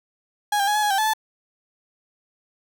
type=tone with pitch steps; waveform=35% pulse; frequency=829 / 796 / 834 / 848 / 832 / 781 / 866 / 872 Hz; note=G#5 / G5 / G#5 / G#5 / G#5 / G5 / A5 / A5; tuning=-3 / +26 / +7 / +36 / +3 / -7 / -28 / -16 cents; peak=-17 dBFS; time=0.52-1.136 s; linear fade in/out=5 ms; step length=77 ms; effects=none